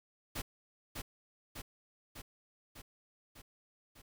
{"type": "noise with echo", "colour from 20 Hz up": "pink", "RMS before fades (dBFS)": -39, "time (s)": [0.35, 0.42], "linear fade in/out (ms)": 10, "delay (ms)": 600, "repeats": 6, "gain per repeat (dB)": -3, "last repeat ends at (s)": 4.02, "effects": []}